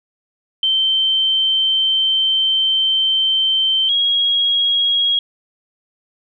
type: tone pair in turn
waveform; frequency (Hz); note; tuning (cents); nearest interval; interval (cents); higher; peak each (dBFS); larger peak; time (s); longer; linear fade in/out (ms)
sine; 3110 / 3295; G7 / G#7; -14 / -14; minor second; 100; second; -13; neither; 0.63-3.89 / 3.89-5.19; first; 2
effects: none